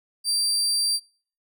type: tone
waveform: 30% pulse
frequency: 4699 Hz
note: D8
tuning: in tune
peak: -18 dBFS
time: 0.24-1 s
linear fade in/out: 50 ms
effects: noise-tail reverb RT60 0.5 s tail -26 dB re dry